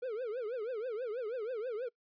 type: tone with vibrato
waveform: triangle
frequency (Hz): 466.2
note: A#4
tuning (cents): 0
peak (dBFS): -33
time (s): 0.02-1.89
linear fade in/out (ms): 10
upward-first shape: triangle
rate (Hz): 6.2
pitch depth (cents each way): 240
effects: noise-tail reverb RT60 0.1 s tail -23 dB re dry + resampled to 11025 Hz